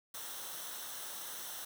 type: noise with comb filter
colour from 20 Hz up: white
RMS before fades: -44 dBFS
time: 0.14-1.65 s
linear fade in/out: 5 ms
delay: 0.42 ms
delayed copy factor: -0.6
effects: none